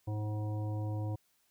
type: harmonic tone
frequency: 106 Hz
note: G#2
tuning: 36 cents sharp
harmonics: 1 / 3 / 5 / 7 / 9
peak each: -33 / -43 / -47 / -50 / -52 dBFS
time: 0.07-1.16 s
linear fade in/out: 10 ms
effects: white hiss -73 dBFS RMS until 1.5 s